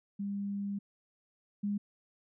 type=tone pair in turn; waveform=sine; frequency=200.6 / 204 Hz; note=G3 / G#3; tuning=+40 / -31 cents; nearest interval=unison; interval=29 cents; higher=second; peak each=-33 / -30 dBFS; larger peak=second; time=0.19-0.79 / 1.63-1.78 s; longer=first; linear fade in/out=10 ms; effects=none